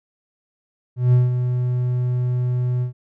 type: tone with ADSR envelope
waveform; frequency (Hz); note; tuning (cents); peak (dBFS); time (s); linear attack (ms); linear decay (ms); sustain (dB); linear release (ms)
triangle; 124.3; B2; +12; -8; 0.96-2.93; 170; 170; -8; 110
effects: none